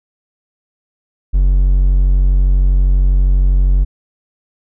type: tone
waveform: triangle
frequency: 46.25 Hz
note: F#1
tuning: in tune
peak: -6 dBFS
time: 1.33-3.85 s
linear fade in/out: 20 ms
effects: none